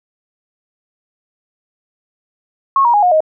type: tone with pitch steps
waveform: sine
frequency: 1091 / 949.8 / 826.8 / 719.8 / 626.6 Hz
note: C#6 / A#5 / G#5 / F#5 / D#5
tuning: -28 / +32 / -8 / -48 / +12 cents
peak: -8 dBFS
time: 2.76-3.205 s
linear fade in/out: 2 ms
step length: 89 ms
effects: none